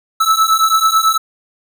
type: beating tone pair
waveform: square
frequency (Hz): 1307 / 1316.1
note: E6 / E6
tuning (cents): -15 / -3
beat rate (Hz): 9.1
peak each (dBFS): -14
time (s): 0.2-1.18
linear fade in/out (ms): 10
effects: none